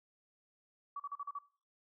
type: tone bursts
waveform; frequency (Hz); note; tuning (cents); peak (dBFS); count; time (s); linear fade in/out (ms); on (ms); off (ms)
sine; 1140; C#6; +48; -38; 6; 0.96-1.388; 5; 38; 40
effects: noise-tail reverb RT60 0.4 s tail -18 dB re dry